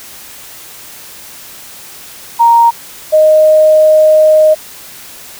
sine tone pair in turn, 932.3 / 620.6 Hz, A#5 / D#5, 0 / -5 cents, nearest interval perfect fifth, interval 705 cents, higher first, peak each -3 dBFS, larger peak neither, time 2.39-2.71 / 3.12-4.55 s, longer second, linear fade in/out 20 ms, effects white hiss -32 dBFS RMS until 5.39 s

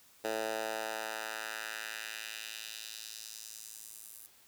10% pulse tone with high-pass filter sweep, 110 Hz, A2, in tune, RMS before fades -41 dBFS, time 0.24-4.27 s, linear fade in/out 10 ms, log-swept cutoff 480 to 11000 Hz, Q 1.3, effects white hiss -62 dBFS RMS until 4.47 s

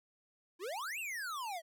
square exponential two-way sweep, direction up then down, 320 to 2827 to 624 Hz, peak -39 dBFS, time 0.59-1.62 s, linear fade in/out 50 ms, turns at 0.99 s, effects none

